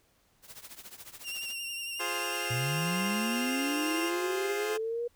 white noise with tremolo, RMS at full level -44 dBFS, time 0.42-1.55 s, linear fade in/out 50 ms, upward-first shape triangle, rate 14 Hz, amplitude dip 90%
sawtooth tone with vibrato, 2775 Hz, F7, 12 cents flat, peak -32 dBFS, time 1.23-4.12 s, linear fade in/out 50 ms, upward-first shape triangle, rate 11 Hz, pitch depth 37 cents each way
10% pulse chord, F minor, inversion none, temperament equal, 349.2 / 415.3 / 523.3 Hz, F4 / Ab4 / C5, 0 / 0 / 0 cents, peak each -29 dBFS, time 1.99-4.78 s, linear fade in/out 20 ms
sine linear sweep, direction up, 116.6 to 481.1 Hz, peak -30 dBFS, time 2.5-5.08 s, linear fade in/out 10 ms
effects pink hiss -68 dBFS RMS until 5.15 s

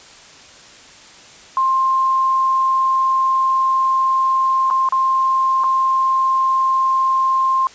sine tone with dropouts, 1056 Hz, C6, 16 cents sharp, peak -13 dBFS, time 1.57-7.67 s, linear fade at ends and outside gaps 1 ms, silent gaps 4.702-4.709 / 4.889-4.923 / 5.637-5.641 s, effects white hiss -42 dBFS RMS until 7.74 s + resampled to 16000 Hz

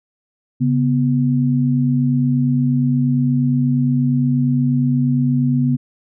sine tone pair together, 138.4 / 246.9 Hz, C#3 / B3, -2 / 0 cents, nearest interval minor seventh, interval 1002 cents, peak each -16 dBFS, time 0.6-5.77 s, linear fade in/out 20 ms, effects none

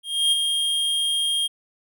square tone with ADSR envelope, 3227 Hz, G7, 50 cents sharp, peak -16 dBFS, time 0.03-1.48 s, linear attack 290 ms, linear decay 22 ms, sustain -5 dB, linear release 21 ms, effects none

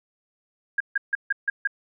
sine tone bursts, 1619 Hz, G#6, 45 cents flat, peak -19 dBFS, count 6, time 0.78-1.674 s, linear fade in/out 5 ms, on 24 ms, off 150 ms, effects none

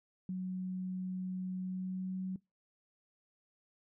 sine tone with pitch glide, 185 to 187.15 Hz, F#3 to F#3, 0 to +20 cents, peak -35 dBFS, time 0.29-2.36 s, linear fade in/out 2 ms, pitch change +20 cents, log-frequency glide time 1.61-2.23 s, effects noise-tail reverb RT60 0.2 s tail -22 dB re dry

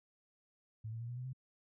sine tone with pitch steps, 110 / 113.75 / 117.62 / 121.63 / 125.77 / 130.06 Hz, A2 / A#2 / A#2 / B2 / B2 / C3, 0 / -42 / +16 / -26 / +32 / -10 cents, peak -40 dBFS, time 0.84-1.332 s, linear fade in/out 10 ms, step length 82 ms, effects none

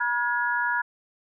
sine tone cluster, 965 / 1434 / 1674 Hz, B5 / F6 / G#6, -40 / +45 / +13 cents, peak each -27 dBFS, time 0-0.82 s, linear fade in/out 10 ms, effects none

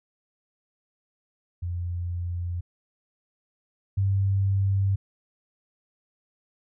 sine tone pair in turn, 87.5 / 97.82 Hz, F2 / G2, +4 / -3 cents, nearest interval major second, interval 193 cents, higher second, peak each -27 / -20 dBFS, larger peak second, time 1.62-2.61 / 3.97-4.96 s, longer neither, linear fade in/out 10 ms, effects none

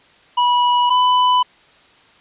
square tone pair in turn, 976 / 997.7 Hz, B5 / B5, -21 / +17 cents, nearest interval unison, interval 38 cents, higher second, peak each -13 / -12 dBFS, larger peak second, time 0.37-0.9 / 0.9-1.43 s, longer neither, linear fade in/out 10 ms, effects white hiss -50 dBFS RMS until 2.2 s + resampled to 8000 Hz

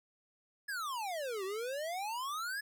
square exponential two-way sweep, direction down then up, 1727 to 370 to 1727 Hz, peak -37 dBFS, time 0.68-2.61 s, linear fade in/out 10 ms, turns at 1.44 s, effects none

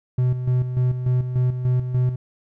triangle tone with tremolo, 125.8 Hz, B2, 32 cents sharp, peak -14 dBFS, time 0.18-2.16 s, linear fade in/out 5 ms, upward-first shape square, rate 3.4 Hz, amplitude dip 60%, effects none

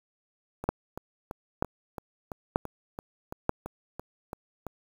two click trains, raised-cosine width 1 ms, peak -22 / -9 dBFS, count 13 / 4, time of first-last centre 0.64-4.667 / 0.69-3.494 s, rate 2.98 / 1.07 Hz, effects 7-bit

